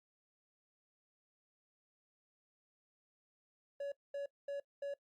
triangle tone bursts, 564 Hz, C#5, 30 cents sharp, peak -36 dBFS, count 4, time 3.8-4.94 s, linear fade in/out 5 ms, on 120 ms, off 220 ms, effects noise-tail reverb RT60 0.1 s tail -20 dB re dry + Opus 48 kbps

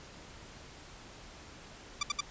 10% pulse tone bursts, 1174.7 Hz, D6, in tune, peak -20 dBFS, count 3, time 2.01-2.207 s, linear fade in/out 5 ms, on 21 ms, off 67 ms, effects pink hiss -51 dBFS RMS until 2.3 s + resampled to 16000 Hz

